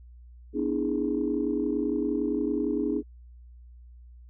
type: chord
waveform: sine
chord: E dominant seventh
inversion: second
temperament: equal with one note detuned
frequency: 246.9 / 293.7 / 324.5 / 415.3 Hz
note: B3 / D4 / E4 / G#4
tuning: 0 / 0 / -27 / 0 cents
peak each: -31 / -28 / -31 / -30 dBFS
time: 0.53-3.03 s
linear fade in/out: 50 ms
effects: tanh soft clip ceiling -15 dBFS + added 60 Hz sine -46 dBFS peak until 4.29 s